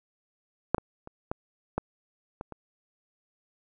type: clicks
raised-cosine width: 1 ms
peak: -7 / -18 / -28 / -16 / -13 / -22 / -26 dBFS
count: 7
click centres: 0.746 / 0.782 / 1.074 / 1.315 / 1.78 / 2.411 / 2.523 s
effects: none